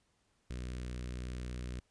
sawtooth tone with notch filter, 61.74 Hz, B1, in tune, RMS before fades -41 dBFS, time 0.5-1.8 s, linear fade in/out 5 ms, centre 830 Hz, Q 0.83, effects pink hiss -75 dBFS RMS until 1.9 s + resampled to 22050 Hz

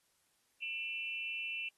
sine tone with amplitude modulation, 2678 Hz, E7, 27 cents sharp, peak -33 dBFS, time 0.62-1.69 s, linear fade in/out 5 ms, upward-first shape sine, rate 278 Hz, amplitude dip 90%, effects white hiss -75 dBFS RMS until 1.77 s + AAC 32 kbps

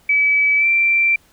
sine tone with pitch glide, 2292 to 2351 Hz, D7 to D7, -43 to +1 cents, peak -12 dBFS, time 0.09-1.16 s, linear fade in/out 5 ms, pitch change +44 cents, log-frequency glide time 0.57-0.67 s, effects pink hiss -54 dBFS RMS until 1.32 s

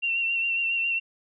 sine tone with vibrato, 2732 Hz, F7, 39 cents flat, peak -23 dBFS, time 0.02-1 s, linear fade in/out 20 ms, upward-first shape sine, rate 7.3 Hz, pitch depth 30 cents each way, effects none

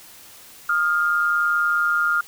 sine tone pair together, 1244.5 / 1405 Hz, D#6 / F6, 0 / +10 cents, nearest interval major second, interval 210 cents, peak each -24 / -18 dBFS, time 0.69-2.21 s, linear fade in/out 5 ms, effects white hiss -45 dBFS RMS until 2.27 s

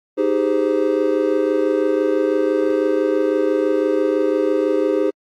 triangle chord, Ab major seventh, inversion second, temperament just, 311.5 / 389.3 / 415.3 / 519.1 Hz, Eb4 / G4 / Ab4 / C5, +2 / -12 / 0 / -14 cents, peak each -19 dBFS, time 0.17-5.11 s, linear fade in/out 20 ms, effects AAC 48 kbps

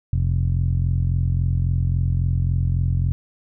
10% pulse tone with low-pass filter, 43.65 Hz, F1, in tune, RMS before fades -20 dBFS, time 0.13-3.12 s, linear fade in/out 0 ms, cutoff 110 Hz, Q 3.4, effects none

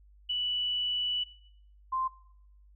sine tone pair in turn, 2960 / 1044 Hz, F#7 / C6, 0 / -4 cents, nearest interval octave + tritone, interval 1804 cents, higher first, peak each -28 dBFS, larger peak neither, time 0.29-1.24 / 1.92-2.08 s, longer first, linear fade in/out 10 ms, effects noise-tail reverb RT60 0.7 s tail -18 dB re dry + added 50 Hz sine -55 dBFS peak until 2.75 s

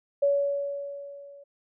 sine tone with level ramp, 565 Hz, C#5, 33 cents sharp, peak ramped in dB -18 to -46 dBFS, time 0.22-1.44 s, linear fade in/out 10 ms, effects none

